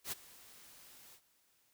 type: noise with ADSR envelope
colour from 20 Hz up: white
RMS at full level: -38 dBFS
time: 0.04-1.21 s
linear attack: 79 ms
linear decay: 20 ms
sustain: -20 dB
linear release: 74 ms
effects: white hiss -73 dBFS RMS until 1.73 s